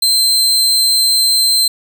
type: tone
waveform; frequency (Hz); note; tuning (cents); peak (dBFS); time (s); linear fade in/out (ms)
sawtooth; 4115; C8; -30; -7; 0.02-1.68; 5
effects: none